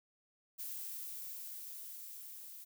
violet noise with level ramp, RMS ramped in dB -43 to -51 dBFS, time 0.58-2.65 s, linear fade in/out 20 ms, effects none

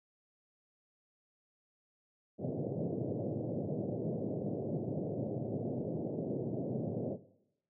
pink band-pass noise, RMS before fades -37 dBFS, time 2.38-7.18 s, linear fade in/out 50 ms, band 110 to 620 Hz, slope 48 dB/octave, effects noise-tail reverb RT60 0.8 s tail -17 dB re dry

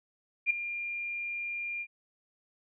sine tone with ADSR envelope, 2400 Hz, D7, 37 cents sharp, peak -20 dBFS, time 0.46-1.87 s, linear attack 44 ms, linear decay 5 ms, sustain -13 dB, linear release 60 ms, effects none

